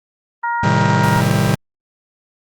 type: harmonic tone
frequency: 471 Hz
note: A#4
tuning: 18 cents sharp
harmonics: 2 / 3 / 4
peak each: -18 / -24 / -28 dBFS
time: 0.43-1.21 s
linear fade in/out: 10 ms
type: chord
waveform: 45% pulse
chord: A half-diminished seventh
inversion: none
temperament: just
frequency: 110 / 132 / 158.4 / 198 Hz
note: A2 / C3 / Eb3 / G3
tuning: 0 / +16 / +31 / +18 cents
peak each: -19 dBFS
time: 0.63-1.55 s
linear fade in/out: 5 ms
effects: Opus 24 kbps